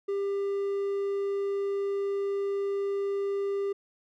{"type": "tone", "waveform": "triangle", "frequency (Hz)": 398, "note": "G4", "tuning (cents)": 26, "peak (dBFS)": -25, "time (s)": [0.08, 3.73], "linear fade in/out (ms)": 10, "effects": []}